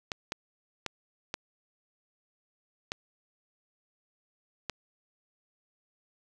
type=clicks; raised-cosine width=0.2 ms; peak=-15 dBFS; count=6; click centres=0.118 / 0.321 / 0.863 / 1.341 / 2.919 / 4.697 s; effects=none